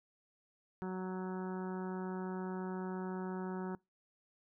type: harmonic tone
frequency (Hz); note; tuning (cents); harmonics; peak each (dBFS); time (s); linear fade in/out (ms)
185.8; F#3; +7; 1 / 2 / 3 / 4 / 5 / 6 / 7 / 8 / 9; -39 / -42 / -55 / -51 / -49 / -58 / -54 / -55 / -60; 0.82-3.75; 0
effects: noise-tail reverb RT60 0.2 s tail -24 dB re dry